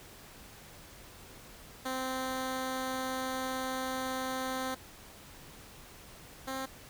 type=tone pair in turn; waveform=10% pulse; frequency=260.1 / 264.8 Hz; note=C4 / C4; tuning=-10 / +21 cents; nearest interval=unison; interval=31 cents; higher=second; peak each=-25 / -27 dBFS; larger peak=first; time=1.85-4.75 / 6.47-6.66 s; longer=first; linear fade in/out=10 ms; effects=pink hiss -52 dBFS RMS until 6.89 s